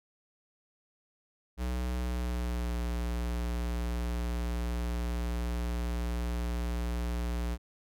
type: tone with pitch glide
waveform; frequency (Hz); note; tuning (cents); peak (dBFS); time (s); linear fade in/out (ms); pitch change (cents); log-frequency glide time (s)
square; 61.74 to 59.33; B1 to A#1; 0 to +31; -31; 1.57-7.58; 50; -69; 1.92-2.76
effects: none